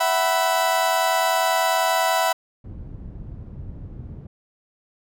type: chord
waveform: 35% pulse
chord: E suspended second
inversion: none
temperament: equal with one note detuned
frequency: 659.3 / 749.5 / 987.8 Hz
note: E5 / F#5 / B5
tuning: 0 / +22 / 0 cents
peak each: -21 dBFS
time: 0-2.33 s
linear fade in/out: 10 ms
type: low-pass noise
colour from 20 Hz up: white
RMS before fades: -36 dBFS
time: 2.64-4.27 s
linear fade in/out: 5 ms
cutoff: 120 Hz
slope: 12 dB/octave
effects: none